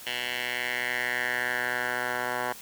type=tone with band-pass filter sweep; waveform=10% pulse; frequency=123.47 Hz; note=B2; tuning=in tune; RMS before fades=-30 dBFS; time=0.06-2.53 s; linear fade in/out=10 ms; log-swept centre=2700 to 1200 Hz; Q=3.3; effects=white hiss -45 dBFS RMS until 2.61 s